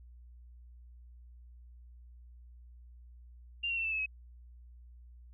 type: tone with pitch steps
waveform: sine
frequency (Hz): 2786 / 2738 / 2691 / 2645 / 2599 / 2555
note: F7 / F7 / E7 / E7 / E7 / D#7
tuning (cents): -5 / -35 / +35 / +5 / -25 / +45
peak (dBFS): -31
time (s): 3.63-4.062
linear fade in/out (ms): 10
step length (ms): 72
effects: added 60 Hz sine -51 dBFS peak until 5.33 s